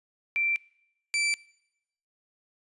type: tone pair in turn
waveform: sine / sawtooth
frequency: 2349 / 2331 Hz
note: D7 / D7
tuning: 0 / -14 cents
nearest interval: unison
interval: 14 cents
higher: first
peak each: -24 / -21 dBFS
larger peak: second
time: 0.36-0.56 / 1.14-1.34 s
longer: neither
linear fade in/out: 0 ms
effects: noise-tail reverb RT60 0.8 s tail -22 dB re dry + resampled to 24000 Hz